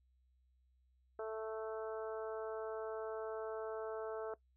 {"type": "harmonic tone", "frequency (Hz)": 220, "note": "A3", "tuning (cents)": 0, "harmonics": [2, 3, 4, 5, 6, 7], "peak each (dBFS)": [-41, -45, -52, -55, -51, -58], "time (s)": [1.19, 4.34], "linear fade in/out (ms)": 2, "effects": ["noise-tail reverb RT60 0.1 s tail -19 dB re dry", "added 63 Hz sine -70 dBFS peak until 4.56 s"]}